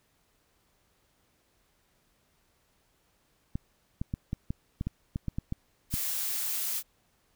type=clicks; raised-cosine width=5 ms; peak=-19 dBFS; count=12; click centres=3.555 / 4.015 / 4.139 / 4.331 / 4.505 / 4.811 / 4.87 / 5.159 / 5.283 / 5.385 / 5.524 / 5.94 s
type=noise; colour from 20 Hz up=blue; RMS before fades=-32 dBFS; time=5.9-6.83 s; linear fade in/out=50 ms
effects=pink hiss -70 dBFS RMS until 7.35 s